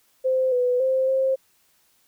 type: tone with pitch steps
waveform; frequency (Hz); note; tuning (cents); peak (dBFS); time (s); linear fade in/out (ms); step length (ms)
sine; 519 / 495.9 / 524 / 530; C5 / B4 / C5 / C5; -14 / +7 / +2 / +22; -18; 0.24-1.36; 20; 280
effects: white hiss -63 dBFS RMS until 2.07 s